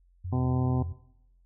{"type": "tone with vibrato", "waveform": "sine", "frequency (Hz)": 87.31, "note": "F2", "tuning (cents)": 0, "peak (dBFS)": -32, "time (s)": [0.24, 0.93], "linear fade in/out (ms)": 10, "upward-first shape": "sine", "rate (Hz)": 3.1, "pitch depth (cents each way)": 95}
{"type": "harmonic tone", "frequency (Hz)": 127.6, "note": "C3", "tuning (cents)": -43, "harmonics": [1, 2, 3, 4, 5, 6, 7, 8], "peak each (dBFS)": [-26, -30, -38, -44, -44, -39, -44, -44], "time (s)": [0.32, 0.83], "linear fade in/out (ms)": 10}
{"effects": ["noise-tail reverb RT60 0.8 s tail -18 dB re dry", "added 44 Hz sine -59 dBFS peak until 1.45 s"]}